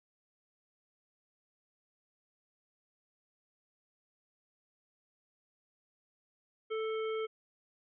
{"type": "harmonic tone with a mistuned harmonic", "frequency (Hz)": 440, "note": "A4", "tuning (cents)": 0, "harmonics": [1, 3, 5, 7], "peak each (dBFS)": [-33, -43, -47, -50], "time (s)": [6.7, 7.27], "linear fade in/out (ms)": 20, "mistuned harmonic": 7, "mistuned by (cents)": 40, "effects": []}